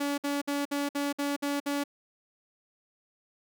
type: tone bursts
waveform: sawtooth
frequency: 285.1 Hz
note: C#4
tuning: 49 cents sharp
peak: -24 dBFS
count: 8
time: 0-1.839 s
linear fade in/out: 10 ms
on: 180 ms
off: 57 ms
effects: none